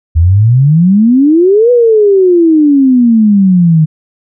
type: exponential two-way sweep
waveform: sine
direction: up then down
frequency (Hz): 77.78 to 495.9 to 152.9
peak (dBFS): -3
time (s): 0.15-3.86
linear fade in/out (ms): 20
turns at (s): 1.71
effects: none